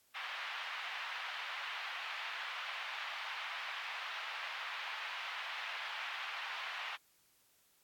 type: band-pass noise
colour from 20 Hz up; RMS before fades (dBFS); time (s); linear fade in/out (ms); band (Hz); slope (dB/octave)
white; -43; 0.14-6.97; 20; 850 to 3000; 24
effects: white hiss -71 dBFS RMS until 7.83 s + AAC 64 kbps